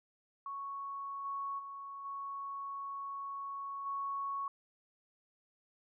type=tone with level steps; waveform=sine; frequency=1108.7 Hz; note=C#6; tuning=in tune; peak=-39 / -36 / -43 / -39 / -35 dBFS; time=0.46-4.48 s; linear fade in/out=2 ms; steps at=1.24 / 1.58 / 2.04 / 3.85 s; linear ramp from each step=20 ms; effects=none